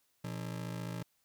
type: ring-modulated tone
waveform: 40% pulse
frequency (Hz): 146.83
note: D3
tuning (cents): 0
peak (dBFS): -34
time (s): 0.24-1.03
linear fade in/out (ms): 5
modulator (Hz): 27.3
effects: white hiss -75 dBFS RMS until 1.24 s